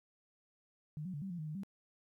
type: tone with pitch steps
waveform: sine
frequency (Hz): 151.8 / 184.9 / 145 / 193.3 / 174 / 154.8 / 152.9 / 195.3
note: D#3 / F#3 / D3 / G3 / F3 / D#3 / D#3 / G3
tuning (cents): -42 / -1 / -22 / -24 / -6 / -9 / -30 / -6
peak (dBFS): -39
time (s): 0.97-1.634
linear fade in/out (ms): 0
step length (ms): 83
effects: 13-bit